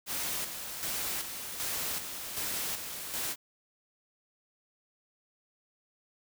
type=noise with tremolo; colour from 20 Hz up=white; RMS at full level=-34 dBFS; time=0.06-3.36 s; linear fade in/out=50 ms; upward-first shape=square; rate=1.3 Hz; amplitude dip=50%; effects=none